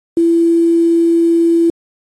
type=tone with quantisation; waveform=sine; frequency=335.3 Hz; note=E4; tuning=30 cents sharp; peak=-8 dBFS; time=0.17-1.7 s; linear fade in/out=2 ms; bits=6; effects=AAC 32 kbps